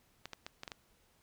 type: clicks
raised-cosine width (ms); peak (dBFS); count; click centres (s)
0.2; -25; 6; 0.256 / 0.333 / 0.465 / 0.634 / 0.678 / 0.718
effects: pink hiss -70 dBFS RMS until 1.22 s